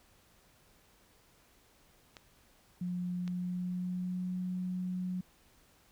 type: clicks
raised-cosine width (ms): 0.2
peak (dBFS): -30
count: 2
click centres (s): 2.168 / 3.278
type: tone with pitch glide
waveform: sine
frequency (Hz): 178.5 to 182.36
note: F3 to F#3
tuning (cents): +38 to -25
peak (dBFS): -33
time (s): 2.81-5.21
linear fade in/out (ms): 5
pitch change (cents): +37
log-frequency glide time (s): 3.18-4.37
effects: pink hiss -65 dBFS RMS until 5.91 s